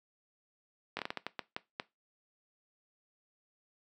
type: slowing click train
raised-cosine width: 0.3 ms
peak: -19 dBFS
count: 10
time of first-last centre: 0.97-1.799 s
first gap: 20 ms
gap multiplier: 1.36
effects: noise-tail reverb RT60 0.2 s tail -18 dB re dry + high-pass 200 Hz 12 dB/octave